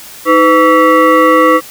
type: tone with frequency modulation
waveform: sine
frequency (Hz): 315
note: D#4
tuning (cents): +21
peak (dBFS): -4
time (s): 0.25-1.61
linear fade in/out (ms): 50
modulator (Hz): 820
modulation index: 1.6
effects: white hiss -32 dBFS RMS until 1.7 s